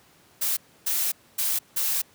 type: noise bursts at uneven times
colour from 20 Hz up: blue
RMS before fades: -25 dBFS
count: 4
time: 0.41-0.57 / 0.86-1.12 / 1.38-1.59 / 1.76-2.02 s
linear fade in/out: 10 ms
effects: pink hiss -57 dBFS RMS until 2.14 s + high-pass 100 Hz 12 dB/octave